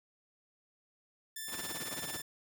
5% pulse tone, 1765 Hz, A6, 5 cents sharp, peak -29 dBFS, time 1.36-2.22 s, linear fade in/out 5 ms
pink noise with tremolo, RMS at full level -39 dBFS, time 1.47-2.22 s, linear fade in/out 50 ms, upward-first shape sine, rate 18 Hz, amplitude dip 80%
effects high-pass 150 Hz 12 dB/octave

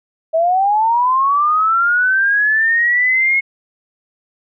sine linear sweep, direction up, 634 to 2178 Hz, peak -11 dBFS, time 0.33-3.41 s, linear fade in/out 20 ms, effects none

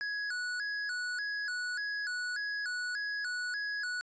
square tone with vibrato, 1568 Hz, G6, in tune, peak -34 dBFS, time 0.01-4.01 s, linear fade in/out 0 ms, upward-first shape square, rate 1.7 Hz, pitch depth 110 cents each way, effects resampled to 16000 Hz

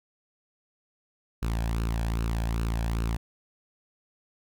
sawtooth tone with flanger, 56.5 Hz, A1, 47 cents sharp, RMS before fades -28 dBFS, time 1.42-3.17 s, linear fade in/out 10 ms, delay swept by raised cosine 0.73 to 1.24 ms, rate 2.5 Hz, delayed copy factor +0.55, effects none

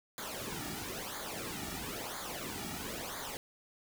pink noise with flanger, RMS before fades -41 dBFS, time 0.18-3.37 s, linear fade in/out 0 ms, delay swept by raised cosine 0.36 to 1.96 ms, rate 1 Hz, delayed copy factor -0.75, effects none

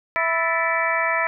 harmonic tone with a mistuned harmonic, 329.6 Hz, E4, in tune, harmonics 2 / 3 / 4 / 5 / 6 / 7, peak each -26 / -26 / -26 / -26 / -26 / -26 dBFS, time 0.16-1.27 s, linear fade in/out 0 ms, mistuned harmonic 5, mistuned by +110 cents, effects none

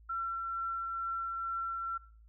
sine tone with tremolo, 1354 Hz, E6, 46 cents sharp, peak -32 dBFS, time 0.09-1.98 s, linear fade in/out 10 ms, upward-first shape triangle, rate 2.2 Hz, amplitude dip 25%, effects noise-tail reverb RT60 0.5 s tail -22 dB re dry + added 55 Hz sine -55 dBFS peak until 2.28 s

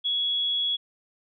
sine tone, 3355 Hz, G#7, 17 cents sharp, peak -23 dBFS, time 0.04-0.77 s, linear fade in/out 20 ms, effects none

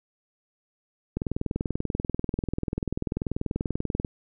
click train, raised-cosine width 3 ms, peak -14 dBFS, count 60, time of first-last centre 1.17-4.048 s, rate 20.5 Hz, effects none

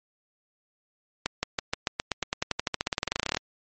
accelerating click train, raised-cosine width 0.2 ms, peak -8 dBFS, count 29, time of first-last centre 1.26-3.37 s, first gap 170 ms, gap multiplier 0.93, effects MP3 32 kbps

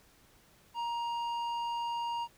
triangle tone with tanh clipping, 940 Hz, A#5, 14 cents sharp, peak -34 dBFS, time 0.74-2.28 s, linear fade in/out 50 ms, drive 14 dB, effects pink hiss -63 dBFS RMS until 2.37 s

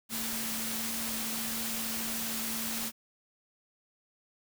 sine tone in noise, 225.4 Hz, A3, 42 cents sharp, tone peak -40 dBFS, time 0.09-2.92 s, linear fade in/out 50 ms, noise white, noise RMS -35 dBFS, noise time 0.09-2.92 s, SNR -8 dB, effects none

